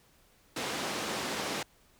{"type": "band-pass noise", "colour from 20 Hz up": "pink", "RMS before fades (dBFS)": -35, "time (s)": [0.56, 1.63], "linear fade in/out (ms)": 5, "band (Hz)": [250, 7000], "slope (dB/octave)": 12, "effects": ["pink hiss -64 dBFS RMS until 1.99 s"]}